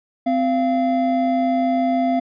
triangle tone pair together, 258.1 / 688 Hz, C4 / F5, -23 / -26 cents, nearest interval octave + perfect fourth, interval 1697 cents, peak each -17 dBFS, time 0.26-2.2 s, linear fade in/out 10 ms, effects resampled to 11025 Hz

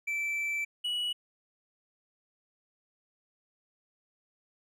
triangle tone pair in turn, 2327 / 2932 Hz, D7 / F#7, -17 / -16 cents, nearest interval major third, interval 401 cents, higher second, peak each -28 dBFS, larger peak neither, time 0.07-0.65 / 0.84-1.13 s, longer first, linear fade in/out 10 ms, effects none

